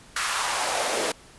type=noise with high-pass filter sweep; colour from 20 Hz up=pink; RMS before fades=-26 dBFS; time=0.16-1.12 s; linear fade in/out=5 ms; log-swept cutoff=1400 to 400 Hz; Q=2; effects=pink hiss -50 dBFS RMS until 1.38 s + resampled to 24000 Hz